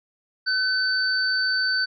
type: tone pair together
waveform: sine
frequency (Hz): 1518 / 4554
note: F#6 / C#8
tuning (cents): +44 / +46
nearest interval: octave + perfect fifth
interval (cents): 1902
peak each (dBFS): -22 / -24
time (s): 0.46-1.86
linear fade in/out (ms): 20
effects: none